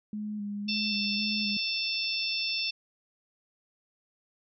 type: tone with vibrato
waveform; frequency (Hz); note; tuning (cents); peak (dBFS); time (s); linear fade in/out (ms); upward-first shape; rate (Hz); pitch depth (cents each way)
sine; 207.7; G#3; 0; -32; 0.13-1.57; 2; square; 1.9; 26
type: harmonic tone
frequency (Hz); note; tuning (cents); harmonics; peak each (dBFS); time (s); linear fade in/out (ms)
889; A5; +18; 3 / 4 / 5 / 6; -33 / -35 / -37 / -32; 0.68-2.71; 10
effects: none